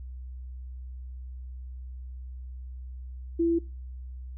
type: tone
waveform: sine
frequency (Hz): 335.4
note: E4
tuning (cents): +30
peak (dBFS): -21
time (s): 3.39-3.59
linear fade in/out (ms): 10
effects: noise-tail reverb RT60 0.3 s tail -22 dB re dry + added 63 Hz sine -37 dBFS peak until 4.37 s